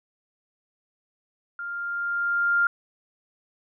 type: tone with level ramp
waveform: sine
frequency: 1399 Hz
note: F6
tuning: 3 cents sharp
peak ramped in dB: -31 to -17 dBFS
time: 1.59-2.67 s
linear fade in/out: 2 ms
effects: none